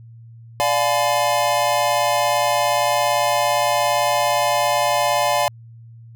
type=chord; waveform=square; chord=D diminished seventh; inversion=none; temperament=just; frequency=587.3 / 704.8 / 845.8 / 1014.9 Hz; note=D5 / F5 / Ab5 / Cb6; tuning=0 / +16 / +31 / +47 cents; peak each=-22 / -22 / -23 / -24 dBFS; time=0.6-5.48 s; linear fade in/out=0 ms; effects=added 115 Hz sine -39 dBFS peak until 6.15 s